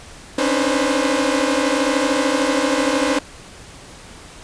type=tone cluster; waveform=sawtooth; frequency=271.5 / 284.7 / 305.5 / 499.1 / 530 Hz; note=C#4 / C#4 / D#4 / B4 / C5; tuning=-36 / +46 / -32 / +18 / +22 cents; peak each=-19 dBFS; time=0.38-3.19 s; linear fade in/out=5 ms; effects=pink hiss -40 dBFS RMS until 4.43 s + resampled to 22050 Hz